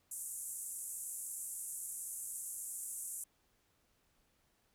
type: band-pass noise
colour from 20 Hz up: pink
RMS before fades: -44 dBFS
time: 0.11-3.24 s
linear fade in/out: 5 ms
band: 7500 to 12000 Hz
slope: 48 dB/octave
effects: pink hiss -75 dBFS RMS until 4.74 s